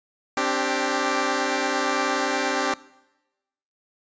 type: chord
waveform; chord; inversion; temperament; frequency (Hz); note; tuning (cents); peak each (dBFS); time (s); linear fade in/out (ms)
10% pulse; C suspended second; none; equal with one note detuned; 264.2 / 293.7 / 392; C4 / D4 / G4; +17 / 0 / 0; -18; 0.37-2.74; 2
effects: noise-tail reverb RT60 1.0 s tail -21 dB re dry + resampled to 16000 Hz